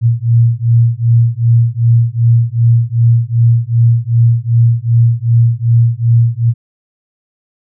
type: beating tone pair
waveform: sine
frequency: 115.6 / 118.2 Hz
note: A#2 / A#2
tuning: -14 / +24 cents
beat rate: 2.6 Hz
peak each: -10 dBFS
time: 0.01-6.54 s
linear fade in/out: 50 ms
effects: none